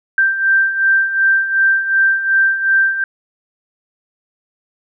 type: beating tone pair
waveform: sine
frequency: 1568 / 1570.7 Hz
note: G6 / G6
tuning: 0 / +3 cents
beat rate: 2.7 Hz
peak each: -18 / -12 dBFS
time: 0.18-3.04 s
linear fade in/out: 2 ms
effects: none